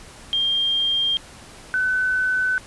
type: tone pair in turn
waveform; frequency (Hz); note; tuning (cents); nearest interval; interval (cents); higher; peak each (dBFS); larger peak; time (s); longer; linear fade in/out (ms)
sine; 3200 / 1510.2; G7 / F#6; +35 / +35; octave + minor second; 1300; first; -18; neither; 0.33-1.17 / 1.74-2.58; neither; 0
effects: pink hiss -43 dBFS RMS until 2.66 s + resampled to 24000 Hz